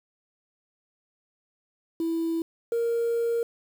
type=tone pair in turn; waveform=sine; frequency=329.6 / 466.1 Hz; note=E4 / A#4; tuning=0 / 0 cents; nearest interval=tritone; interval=600 cents; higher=second; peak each=-23 / -21 dBFS; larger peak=second; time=2-2.42 / 2.72-3.43 s; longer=second; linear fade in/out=2 ms; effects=tanh soft clip ceiling -21 dBFS + 8-bit